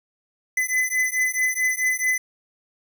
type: beating tone pair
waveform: square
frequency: 2015 / 2019.6 Hz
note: B6 / B6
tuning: +34 / +38 cents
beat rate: 4.6 Hz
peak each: -24 dBFS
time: 0.57-2.18 s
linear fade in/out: 5 ms
effects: none